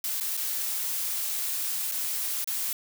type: noise with dropouts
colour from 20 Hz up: blue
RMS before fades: -30 dBFS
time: 0.04-2.73 s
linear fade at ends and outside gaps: 2 ms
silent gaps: 0.201-0.208 / 0.369-0.374 / 1.915-1.92 / 2.444-2.474 s
effects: none